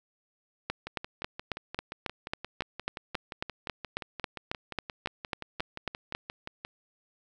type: two click trains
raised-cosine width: 0.3 ms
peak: -14 / -21 dBFS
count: 21 / 34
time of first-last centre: 0.7-6.15 / 0.87-6.649 s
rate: 3.67 / 5.71 Hz
effects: none